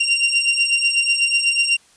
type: beating tone pair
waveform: sawtooth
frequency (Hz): 2767 / 2775.1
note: F7 / F7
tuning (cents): -17 / -12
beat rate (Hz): 8.1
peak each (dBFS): -15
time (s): 0-1.77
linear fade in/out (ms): 10
effects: white hiss -53 dBFS RMS until 1.96 s + resampled to 22050 Hz